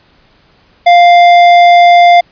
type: tone with tanh clipping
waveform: sine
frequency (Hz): 698.5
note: F5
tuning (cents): 0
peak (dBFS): -3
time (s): 0.86-2.21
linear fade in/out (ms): 10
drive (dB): 13
effects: pink hiss -48 dBFS RMS until 2.31 s + resampled to 11025 Hz